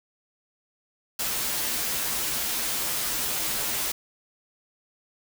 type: noise with comb filter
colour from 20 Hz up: white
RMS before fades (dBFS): -28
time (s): 1.19-3.92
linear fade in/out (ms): 5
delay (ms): 11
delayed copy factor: -0.7
effects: none